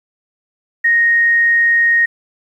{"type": "tone", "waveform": "sine", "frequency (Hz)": 1864.7, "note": "A#6", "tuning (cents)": 0, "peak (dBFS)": -9, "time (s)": [0.84, 2.06], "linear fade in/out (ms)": 10, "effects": ["8-bit"]}